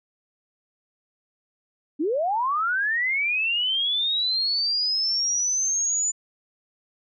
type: linear sweep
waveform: sine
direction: up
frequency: 270 to 7040 Hz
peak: -21 dBFS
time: 1.99-6.12 s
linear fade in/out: 20 ms
effects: none